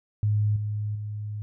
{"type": "tone with level steps", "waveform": "sine", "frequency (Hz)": 105.1, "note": "G#2", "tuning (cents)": 21, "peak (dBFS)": [-20, -26, -30], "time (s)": [0.23, 1.42], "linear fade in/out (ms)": 0, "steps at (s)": [0.56, 0.95], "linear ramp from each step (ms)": 5, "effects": []}